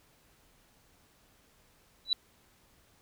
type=tone with exponential growth; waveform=sine; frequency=3951 Hz; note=B7; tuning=in tune; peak=-20 dBFS; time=2.05-2.13 s; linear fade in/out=2 ms; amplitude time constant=17 ms; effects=pink hiss -65 dBFS RMS until 3.01 s